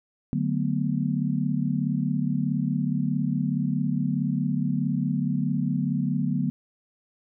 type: chord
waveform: sine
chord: B minor seventh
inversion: first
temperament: just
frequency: 148.16 / 185.21 / 222.2 / 246.9 Hz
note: D3 / F#3 / A3 / B3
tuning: +16 / +2 / +17 / 0 cents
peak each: -27 / -28 / -30 / -28 dBFS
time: 0.33-6.5 s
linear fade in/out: 0 ms
effects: none

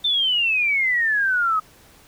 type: exponential sweep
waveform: sine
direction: down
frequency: 3601 to 1252 Hz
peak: -17 dBFS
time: 0.04-1.6 s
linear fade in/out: 10 ms
effects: pink hiss -51 dBFS RMS until 2.07 s

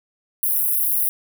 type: high-pass noise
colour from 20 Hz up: white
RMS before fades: -20 dBFS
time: 0.43-1.09 s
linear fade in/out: 0 ms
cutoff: 10000 Hz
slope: 96 dB/octave
effects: none

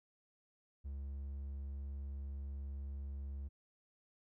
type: tone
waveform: triangle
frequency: 69.3 Hz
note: C#2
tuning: in tune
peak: -39 dBFS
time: 0.84-3.49 s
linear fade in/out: 20 ms
effects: none

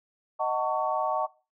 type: chord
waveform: sine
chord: D# half-diminished seventh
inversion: none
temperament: just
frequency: 622.3 / 746.7 / 896 / 1120.1 Hz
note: D#5 / F#5 / A5 / C#6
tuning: 0 / +16 / +31 / +18 cents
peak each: -30 dBFS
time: 0.39-1.27 s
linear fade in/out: 20 ms
effects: noise-tail reverb RT60 0.3 s tail -18 dB re dry

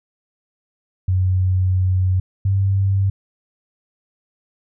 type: tone pair in turn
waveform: sine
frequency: 92.7 / 97.53 Hz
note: F#2 / G2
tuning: +4 / -8 cents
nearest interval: minor second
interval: 88 cents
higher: second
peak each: -14 dBFS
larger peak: neither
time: 1.08-2.2 / 2.45-3.1 s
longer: first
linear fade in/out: 5 ms
effects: none

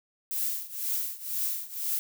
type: noise with tremolo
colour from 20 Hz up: violet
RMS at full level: -28 dBFS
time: 0.31-1.99 s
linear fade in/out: 0 ms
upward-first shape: triangle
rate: 2 Hz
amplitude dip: 90%
effects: none

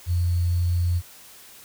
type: tone with sample-and-hold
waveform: sine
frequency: 87.3 Hz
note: F2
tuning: in tune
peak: -19 dBFS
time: 0.06-1.02 s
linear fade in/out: 50 ms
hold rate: 4410 Hz
effects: white hiss -47 dBFS RMS until 1.64 s

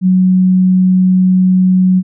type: tone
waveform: sine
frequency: 185 Hz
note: F#3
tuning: in tune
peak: -6 dBFS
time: 0.01-2.03 s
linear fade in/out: 50 ms
effects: none

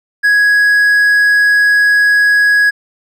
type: tone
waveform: triangle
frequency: 1665 Hz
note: G#6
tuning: 4 cents sharp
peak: -5 dBFS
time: 0.23-2.71 s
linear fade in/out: 20 ms
effects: none

